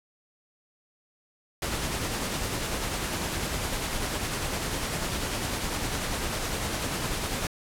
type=noise with tremolo; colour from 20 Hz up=pink; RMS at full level=-29 dBFS; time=1.62-7.47 s; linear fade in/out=2 ms; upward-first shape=sine; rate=10 Hz; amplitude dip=30%; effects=low-pass 12000 Hz 12 dB/octave